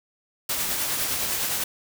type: noise with tremolo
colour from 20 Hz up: white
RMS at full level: -25 dBFS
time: 0.49-1.64 s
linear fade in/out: 5 ms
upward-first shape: triangle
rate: 9.8 Hz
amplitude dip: 35%
effects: none